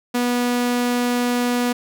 sawtooth tone, 244 Hz, B3, 21 cents flat, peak -14 dBFS, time 0.14-1.73 s, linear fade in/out 10 ms, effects none

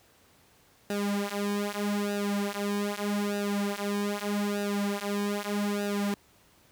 sawtooth tone with flanger, 203.8 Hz, G#3, 32 cents flat, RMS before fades -30 dBFS, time 0.9-6.14 s, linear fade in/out 0 ms, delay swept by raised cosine 0.91 to 6.41 ms, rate 0.81 Hz, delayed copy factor -0.95, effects pink hiss -61 dBFS RMS until 6.71 s + high-pass 60 Hz 12 dB/octave

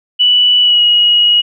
sine tone with pitch glide, 2960 to 2899 Hz, F#7 to F#7, 0 to -36 cents, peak -6 dBFS, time 0.19-1.42 s, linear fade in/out 20 ms, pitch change -36 cents, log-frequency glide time 0.61-0.82 s, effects none

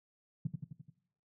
sine tone with echo, 150.4 Hz, D3, 42 cents sharp, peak -28 dBFS, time 0.45-0.47 s, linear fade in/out 5 ms, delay 86 ms, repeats 5, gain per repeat -4 dB, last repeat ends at 0.9 s, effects noise-tail reverb RT60 0.7 s tail -17 dB re dry + high-pass 100 Hz 12 dB/octave

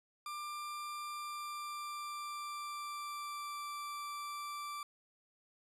40% pulse tone with pitch glide, 1189 to 1169.9 Hz, D6 to D6, +21 to -7 cents, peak -40 dBFS, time 0.26-4.83 s, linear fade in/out 2 ms, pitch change -28 cents, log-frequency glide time 1.1-3.68 s, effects resampled to 32000 Hz

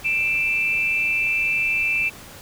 sine tone pair together, 2365 / 2645 Hz, D7 / E7, +12 / +5 cents, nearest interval major second, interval 193 cents, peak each -22 / -21 dBFS, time 0.04-2.1 s, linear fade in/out 20 ms, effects pink hiss -41 dBFS RMS until 2.41 s

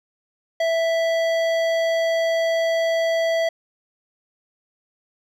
triangle tone with hard clipping, 659.3 Hz, E5, in tune, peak -20 dBFS, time 0.6-3.49 s, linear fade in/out 5 ms, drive 17 dB, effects none

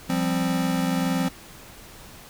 square chord, F suspended second, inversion none, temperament equal, 174.61 / 196 / 261.6 Hz, F3 / G3 / C4, 0 / 0 / 0 cents, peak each -26 / -30 / -26 dBFS, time 0.09-1.29 s, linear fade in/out 10 ms, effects pink hiss -45 dBFS RMS until 2.29 s

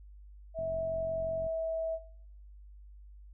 sine tone, 650 Hz, E5, 24 cents flat, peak -32 dBFS, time 0.54-1.99 s, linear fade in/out 50 ms
click train, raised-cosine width 5 ms, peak -34 dBFS, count 41, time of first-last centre 0.59-1.465 s, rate 45.7 Hz
effects noise-tail reverb RT60 0.7 s tail -19 dB re dry + added 50 Hz sine -49 dBFS peak until 3.33 s

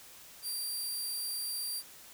15% pulse tone, 4716 Hz, D8, 6 cents sharp, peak -28 dBFS, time 0.42-1.83 s, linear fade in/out 50 ms, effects white hiss -53 dBFS RMS until 2.13 s

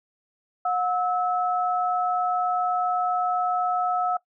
sine tone pair together, 724.1 / 1300 Hz, F#5 / E6, -38 / -24 cents, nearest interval minor seventh, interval 1014 cents, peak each -23 / -26 dBFS, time 0.65-4.17 s, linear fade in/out 5 ms, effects noise-tail reverb RT60 0.1 s tail -20 dB re dry

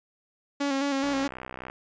sawtooth tone with vibrato, 277.2 Hz, C#4, in tune, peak -21 dBFS, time 0.6-1.28 s, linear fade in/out 10 ms, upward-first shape square, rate 4.7 Hz, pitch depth 36 cents each way
click train, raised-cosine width 0.5 ms, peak -22 dBFS, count 43, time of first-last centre 1.04-1.699 s, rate 63.7 Hz
effects resampled to 16000 Hz

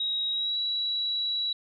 sine tone with pitch glide, 3812 to 3910 Hz, A#7 to B7, +38 to -18 cents, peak -26 dBFS, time 0-1.53 s, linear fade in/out 5 ms, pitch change +44 cents, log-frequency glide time 0.31-0.57 s, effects none

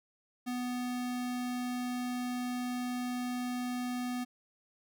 square tone, 247.6 Hz, B3, 5 cents sharp, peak -34 dBFS, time 0.46-4.25 s, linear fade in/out 20 ms, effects none

